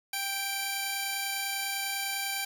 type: tone pair together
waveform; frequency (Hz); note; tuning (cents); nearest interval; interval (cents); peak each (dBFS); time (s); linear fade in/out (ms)
10% pulse; 787 / 2331; G5 / D7; +7 / -14; octave + perfect fifth; 1879; -25; 0.13-2.45; 5
effects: 10-bit